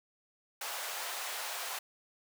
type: high-pass noise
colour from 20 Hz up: pink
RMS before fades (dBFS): -39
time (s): 0.61-1.79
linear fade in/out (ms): 5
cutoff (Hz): 630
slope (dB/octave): 24
effects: none